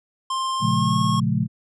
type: tone with pitch glide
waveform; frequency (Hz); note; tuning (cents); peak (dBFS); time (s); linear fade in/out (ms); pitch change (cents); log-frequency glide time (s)
square; 1054 to 1089.3; C6 to C#6; +12 to -31; -23; 0.3-1.2; 5; +57; 0.55-0.96
type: chord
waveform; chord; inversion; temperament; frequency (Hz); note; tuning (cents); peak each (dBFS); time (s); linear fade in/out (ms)
sine; Bb minor seventh; none; equal with one note detuned; 116.54 / 138.59 / 174.61 / 213; Bb2 / Db3 / F3 / Ab3; 0 / 0 / 0 / +44; -24; 0.6-1.48; 50
effects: resampled to 22050 Hz